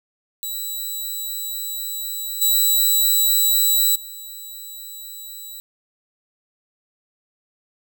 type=tone with level steps; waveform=5% pulse; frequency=3937 Hz; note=B7; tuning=6 cents flat; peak=-18 / -7 / -26 dBFS; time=0.43-5.6 s; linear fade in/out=0 ms; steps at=2.41 / 3.95 s; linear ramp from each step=10 ms; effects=none